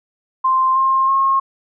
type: tone with pitch steps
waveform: sine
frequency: 1046.5 / 1062.9 / 1079.7 Hz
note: C6 / C6 / C#6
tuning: 0 / +27 / -46 cents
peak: -12 dBFS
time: 0.44-1.4 s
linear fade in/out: 10 ms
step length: 320 ms
effects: none